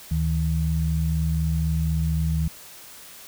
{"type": "tone pair together", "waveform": "sine", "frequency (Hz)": [75, 159.08], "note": ["D2", "D#3"], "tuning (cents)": [37, 39], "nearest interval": "octave + minor second", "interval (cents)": 1302, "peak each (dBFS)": -23, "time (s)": [0.11, 2.48], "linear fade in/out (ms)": 5, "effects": ["white hiss -44 dBFS RMS until 3.27 s"]}